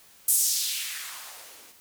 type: noise with band-pass filter sweep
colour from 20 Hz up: violet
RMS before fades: -29 dBFS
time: 0.28-1.72 s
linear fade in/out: 5 ms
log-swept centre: 10000 to 260 Hz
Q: 1.7
effects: white hiss -55 dBFS RMS until 1.8 s